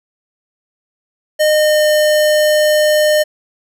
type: tone with pitch glide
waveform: square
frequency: 612 to 607.4 Hz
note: D#5 to D#5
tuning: -29 to -42 cents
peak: -10 dBFS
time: 1.39-3.24 s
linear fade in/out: 20 ms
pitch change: -13 cents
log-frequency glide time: 1.5-1.87 s
effects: none